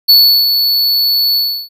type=tone with ADSR envelope; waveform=square; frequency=4435 Hz; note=C#8; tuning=in tune; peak=-3 dBFS; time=0.08-1.69 s; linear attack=17 ms; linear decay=360 ms; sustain=-7 dB; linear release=330 ms; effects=none